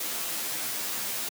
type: noise with comb filter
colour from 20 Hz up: white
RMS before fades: -32 dBFS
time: 0-1.29 s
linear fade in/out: 5 ms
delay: 11 ms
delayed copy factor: -0.75
effects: high-pass 150 Hz 12 dB/octave